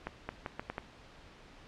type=accelerating click train; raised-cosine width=0.5 ms; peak=-21 dBFS; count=6; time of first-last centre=0.07-0.781 s; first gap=220 ms; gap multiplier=0.78; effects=pink hiss -55 dBFS RMS until 1.67 s + low-pass 4000 Hz 12 dB/octave